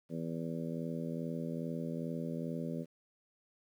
harmonic tone, 82.41 Hz, E2, in tune, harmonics 2 / 3 / 4 / 5 / 6 / 7, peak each -39 / -40 / -47 / -47 / -46 / -47 dBFS, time 0.09-2.86 s, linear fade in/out 50 ms, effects 11-bit

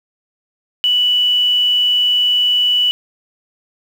sine tone with quantisation, 2960 Hz, F#7, in tune, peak -11 dBFS, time 0.84-2.91 s, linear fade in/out 0 ms, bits 6, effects none

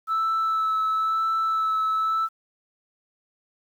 sine tone with vibrato, 1312 Hz, E6, 9 cents flat, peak -19 dBFS, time 0.07-2.29 s, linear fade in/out 50 ms, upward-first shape sine, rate 0.99 Hz, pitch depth 14 cents each way, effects tanh soft clip ceiling -19 dBFS + 9-bit

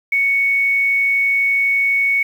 sine tone, 2222 Hz, C#7, 4 cents sharp, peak -13 dBFS, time 0.12-2.23 s, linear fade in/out 5 ms, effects 7-bit

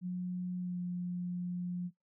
sine tone with pitch glide, 180.4 to 177.81 Hz, F#3 to F3, -44 to +31 cents, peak -34 dBFS, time 0.01-1.91 s, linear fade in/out 50 ms, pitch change -25 cents, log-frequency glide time 0.59-0.79 s, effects noise-tail reverb RT60 0.2 s tail -26 dB re dry

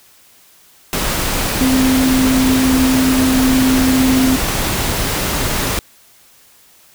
sine tone in noise, 260 Hz, C4, 11 cents flat, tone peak -11 dBFS, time 1.61-4.36 s, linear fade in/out 0 ms, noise pink, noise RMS -18 dBFS, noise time 0.93-5.79 s, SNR +4 dB, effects white hiss -48 dBFS RMS until 6.94 s

